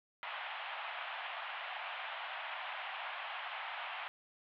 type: band-pass noise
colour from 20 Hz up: pink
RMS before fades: -43 dBFS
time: 0.23-4.08 s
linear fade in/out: 0 ms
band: 680 to 3300 Hz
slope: 48 dB/octave
effects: none